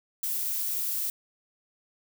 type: noise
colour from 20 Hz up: violet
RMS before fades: -30 dBFS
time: 0.23-1.1 s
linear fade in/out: 2 ms
effects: none